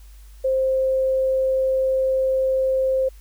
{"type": "tone", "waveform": "sine", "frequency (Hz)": 526, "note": "C5", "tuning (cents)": 9, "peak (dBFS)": -17, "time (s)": [0.44, 3.09], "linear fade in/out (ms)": 10, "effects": ["added 50 Hz sine -41 dBFS peak until 3.2 s", "white hiss -56 dBFS RMS until 3.2 s"]}